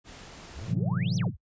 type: noise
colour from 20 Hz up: pink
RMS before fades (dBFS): -46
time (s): 0.04-0.75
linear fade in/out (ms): 50
type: exponential two-way sweep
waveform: sine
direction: up then down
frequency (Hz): 50.8 to 6320 to 50.8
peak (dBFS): -38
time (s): 0.54-1.37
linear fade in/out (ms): 20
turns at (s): 1.16
type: click train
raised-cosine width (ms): 2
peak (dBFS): -36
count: 77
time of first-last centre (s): 0.59-1.275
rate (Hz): 111
type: chord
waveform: sine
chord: F# half-diminished seventh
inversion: first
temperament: equal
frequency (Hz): 110 / 130.81 / 164.81 / 185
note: A2 / C3 / E3 / F#3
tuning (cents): 0 / 0 / 0 / 0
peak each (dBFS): -30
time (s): 0.68-1.31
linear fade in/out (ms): 20
effects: noise-tail reverb RT60 0.1 s tail -26 dB re dry + resampled to 16000 Hz